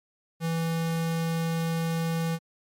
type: tone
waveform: square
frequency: 164.81 Hz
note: E3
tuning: in tune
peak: -26 dBFS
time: 0.4-2.39 s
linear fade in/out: 50 ms
effects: MP3 64 kbps